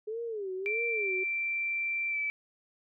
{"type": "tone with vibrato", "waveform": "sine", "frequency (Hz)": 417.7, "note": "G#4", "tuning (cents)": 10, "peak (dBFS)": -33, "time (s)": [0.07, 1.24], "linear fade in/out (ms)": 10, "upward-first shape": "sine", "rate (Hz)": 1.6, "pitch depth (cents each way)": 200}
{"type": "tone with pitch glide", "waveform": "sine", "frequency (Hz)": [2349, 2311], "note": ["D7", "D7"], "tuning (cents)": [0, -28], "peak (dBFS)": -29, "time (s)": [0.66, 2.3], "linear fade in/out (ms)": 0, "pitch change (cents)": -28, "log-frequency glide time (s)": [2.09, 2.18]}
{"effects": []}